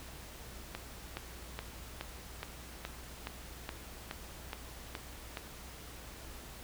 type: click train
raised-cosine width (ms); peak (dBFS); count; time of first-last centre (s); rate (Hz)
0.3; -22; 12; 0.75-5.372; 2.38
effects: added 60 Hz sine -51 dBFS peak until 6.63 s + pink hiss -50 dBFS RMS until 6.63 s